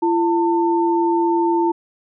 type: tone pair together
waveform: sine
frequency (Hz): 339.6 / 897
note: F4 / A5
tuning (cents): -48 / +33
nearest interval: octave + perfect fourth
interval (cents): 1681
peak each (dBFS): -16 / -19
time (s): 0.02-1.72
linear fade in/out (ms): 10
effects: none